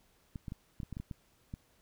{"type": "clicks", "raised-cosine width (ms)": 5, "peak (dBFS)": -28, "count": 10, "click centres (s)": [0.358, 0.482, 0.521, 0.802, 0.832, 0.927, 0.969, 1, 1.112, 1.539], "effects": ["pink hiss -69 dBFS RMS until 1.81 s"]}